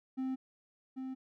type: tone with echo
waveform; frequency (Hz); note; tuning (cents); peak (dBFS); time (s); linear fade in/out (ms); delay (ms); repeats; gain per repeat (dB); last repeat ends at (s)
triangle; 261.6; C4; 0; -31; 0.17-0.36; 20; 790; 1; -5; 1.15
effects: none